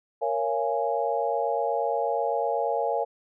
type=chord; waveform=sine; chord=Bb minor seventh; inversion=none; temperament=equal with one note detuned; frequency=466.2 / 554.4 / 683.7 / 830.6 Hz; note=Bb4 / Db5 / F5 / Ab5; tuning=0 / 0 / -37 / 0 cents; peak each=-29 dBFS; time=0.21-3.05 s; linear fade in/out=20 ms; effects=none